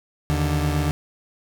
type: tone pair together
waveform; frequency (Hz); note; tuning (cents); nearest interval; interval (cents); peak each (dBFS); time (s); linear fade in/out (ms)
30% pulse; 77.72 / 146.83; D#2 / D3; -1 / 0; major seventh; 1101; -20; 0.3-0.91; 0
effects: none